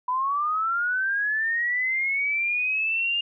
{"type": "linear sweep", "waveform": "sine", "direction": "up", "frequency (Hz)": [987.8, 2830], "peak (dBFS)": -22, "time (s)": [0.08, 3.21], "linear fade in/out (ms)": 5, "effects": []}